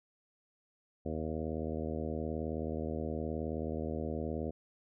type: harmonic tone with a mistuned harmonic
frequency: 79 Hz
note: D#2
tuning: 27 cents sharp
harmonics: 1 / 2 / 3 / 4 / 5 / 6 / 7 / 8 / 9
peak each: -40 / -43 / -40 / -43 / -43 / -43 / -44 / -49 / -50 dBFS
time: 1.05-4.51 s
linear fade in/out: 10 ms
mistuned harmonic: 9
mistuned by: -24 cents
effects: none